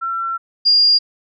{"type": "tone pair in turn", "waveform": "sine", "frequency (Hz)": [1352, 4818], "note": ["E6", "D8"], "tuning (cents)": [43, 43], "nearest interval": "octave + minor seventh", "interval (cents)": 2200, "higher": "second", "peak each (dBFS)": [-19, -9], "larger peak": "second", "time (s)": [[0.01, 0.38], [0.65, 0.99]], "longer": "first", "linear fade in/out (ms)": 20, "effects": []}